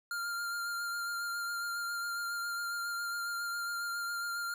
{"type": "tone with vibrato", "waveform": "square", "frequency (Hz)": 1396.9, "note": "F6", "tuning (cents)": 0, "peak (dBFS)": -35, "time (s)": [0.11, 4.54], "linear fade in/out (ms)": 2, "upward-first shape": "sine", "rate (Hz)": 7.3, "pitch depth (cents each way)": 17, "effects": []}